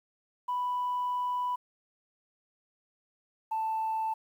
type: tone pair in turn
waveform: sine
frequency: 989 / 883.6 Hz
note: B5 / A5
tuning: +2 / +7 cents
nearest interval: major second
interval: 195 cents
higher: first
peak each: -27 dBFS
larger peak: neither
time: 0.48-1.56 / 3.51-4.14 s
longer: first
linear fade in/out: 10 ms
effects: tanh soft clip ceiling -25 dBFS + 10-bit